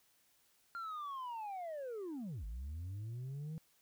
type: linear two-way sweep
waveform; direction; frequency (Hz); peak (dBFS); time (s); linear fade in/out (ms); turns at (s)
sine; down then up; 1396.9 to 49.34 to 162.6; -38; 0.75-3.58; 0; 2.45
effects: tanh soft clip ceiling -40 dBFS + white hiss -72 dBFS RMS until 3.81 s